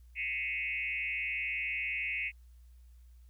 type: tone with frequency modulation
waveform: sine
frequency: 2361 Hz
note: D7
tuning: 9 cents sharp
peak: -32 dBFS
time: 0.15-2.32 s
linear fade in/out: 50 ms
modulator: 131 Hz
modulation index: 2.4
effects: added 60 Hz sine -53 dBFS peak until 3.29 s + white hiss -75 dBFS RMS until 3.29 s